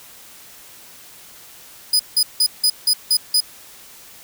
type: tone bursts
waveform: sawtooth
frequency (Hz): 4978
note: D#8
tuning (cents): 0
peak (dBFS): -10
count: 7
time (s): 1.93-3.405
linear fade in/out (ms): 5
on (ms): 65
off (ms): 170
effects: white hiss -43 dBFS RMS until 4.23 s